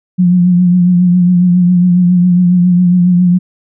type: tone with vibrato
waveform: sine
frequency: 178.4 Hz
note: F3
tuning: 37 cents sharp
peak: -5 dBFS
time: 0.18-3.39 s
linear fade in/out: 20 ms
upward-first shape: triangle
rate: 7.3 Hz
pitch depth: 46 cents each way
effects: none